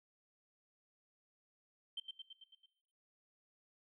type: tone with echo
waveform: sine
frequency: 3122 Hz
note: G7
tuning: 8 cents flat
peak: -38 dBFS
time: 1.97-2 s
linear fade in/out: 5 ms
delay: 110 ms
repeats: 6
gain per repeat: -4 dB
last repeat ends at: 2.66 s
effects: noise-tail reverb RT60 0.7 s tail -17 dB re dry + tanh soft clip ceiling -35 dBFS